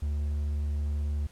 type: tone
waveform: triangle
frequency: 73.42 Hz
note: D2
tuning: in tune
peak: -25 dBFS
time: 0.02-1.27 s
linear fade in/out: 5 ms
effects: pink hiss -58 dBFS RMS until 1.31 s + low-pass 11000 Hz 12 dB/octave